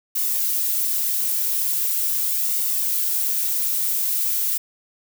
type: noise with flanger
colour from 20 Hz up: violet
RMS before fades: -22 dBFS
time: 0.15-4.58 s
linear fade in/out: 10 ms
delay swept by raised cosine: 1.2 to 4.4 ms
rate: 0.41 Hz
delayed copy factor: -0.5
effects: none